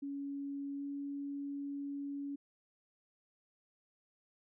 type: tone with pitch glide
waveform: sine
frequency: 280.3 to 282.1 Hz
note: C#4 to C#4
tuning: +19 to +30 cents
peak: -38 dBFS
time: 0.02-2.36 s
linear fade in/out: 10 ms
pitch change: +11 cents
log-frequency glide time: 0.77-0.82 s
effects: none